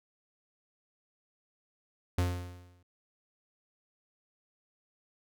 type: tone with exponential decay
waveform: 45% pulse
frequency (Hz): 89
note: F2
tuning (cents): +33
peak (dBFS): -24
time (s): 2.18-2.83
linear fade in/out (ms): 5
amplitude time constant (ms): 140
effects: none